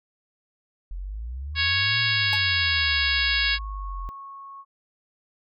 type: exponential two-way sweep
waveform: sine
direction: up then down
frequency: 41.85 to 116.4 to 41.85 Hz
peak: -30 dBFS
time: 0.91-4.09 s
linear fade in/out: 0 ms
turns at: 1.99 s
type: tone with tremolo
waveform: sine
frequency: 1100 Hz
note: C#6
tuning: 14 cents flat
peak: -36 dBFS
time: 1.54-4.65 s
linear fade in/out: 50 ms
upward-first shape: sine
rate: 0.92 Hz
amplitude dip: 25%
type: harmonic tone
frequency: 554.4 Hz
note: C#5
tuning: in tune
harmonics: 3 / 4 / 5 / 6 / 7 / 8 / 9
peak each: -26 / -27 / -28 / -29 / -29 / -30 / -31 dBFS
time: 1.55-3.59 s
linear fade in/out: 50 ms
type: tone with exponential decay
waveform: square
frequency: 860 Hz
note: A5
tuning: 40 cents flat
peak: -26 dBFS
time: 2.33-2.41 s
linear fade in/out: 0 ms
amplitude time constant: 17 ms
effects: none